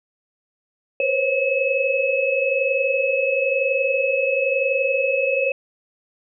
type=tone cluster; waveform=sine; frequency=493.1 / 524 / 545 / 2579 Hz; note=B4 / C5 / C#5 / E7; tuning=-3 / +2 / -29 / -39 cents; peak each=-27 / -25 / -21 / -22 dBFS; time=1-5.52 s; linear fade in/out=2 ms; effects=none